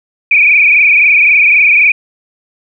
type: tone with frequency modulation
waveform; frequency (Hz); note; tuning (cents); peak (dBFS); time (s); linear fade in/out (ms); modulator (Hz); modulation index
sine; 2383; D7; +25; -4; 0.31-1.92; 5; 23.8; 4.8
effects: none